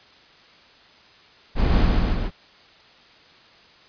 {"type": "noise with echo", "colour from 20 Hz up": "brown", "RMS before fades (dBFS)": -18, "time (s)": [1.55, 1.89], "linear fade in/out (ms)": 50, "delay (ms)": 140, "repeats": 3, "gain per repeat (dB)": -2, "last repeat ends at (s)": 2.31, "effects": ["white hiss -51 dBFS RMS until 3.88 s", "resampled to 11025 Hz"]}